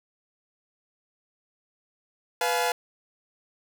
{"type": "chord", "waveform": "sawtooth", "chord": "F diminished", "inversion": "second", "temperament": "equal with one note detuned", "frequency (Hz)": [493.9, 698.5, 851], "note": ["Cb5", "F5", "Ab5"], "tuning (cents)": [0, 0, 42], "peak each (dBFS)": -24, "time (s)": [2.41, 2.72], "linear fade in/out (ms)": 2, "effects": []}